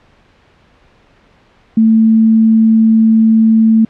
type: tone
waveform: sine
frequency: 222.4 Hz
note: A3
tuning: 19 cents sharp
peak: -5 dBFS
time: 1.77-3.85 s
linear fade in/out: 5 ms
effects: pink hiss -49 dBFS RMS until 3.89 s + low-pass 3000 Hz 12 dB/octave